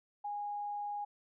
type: tone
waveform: sine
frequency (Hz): 823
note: G#5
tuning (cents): -16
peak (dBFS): -36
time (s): 0.24-1.05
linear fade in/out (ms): 10
effects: none